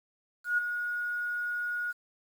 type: tone with ADSR envelope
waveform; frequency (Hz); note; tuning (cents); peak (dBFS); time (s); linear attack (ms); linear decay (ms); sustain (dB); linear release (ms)
sine; 1446; F#6; -40; -22; 0.44-1.93; 140; 10; -8; 25
effects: 9-bit